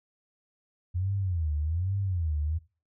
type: tone with vibrato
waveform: sine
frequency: 85.9 Hz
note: F2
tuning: 28 cents flat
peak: -26 dBFS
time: 0.94-2.59 s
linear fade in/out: 20 ms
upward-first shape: sine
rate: 1.2 Hz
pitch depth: 250 cents each way
effects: noise-tail reverb RT60 0.3 s tail -17 dB re dry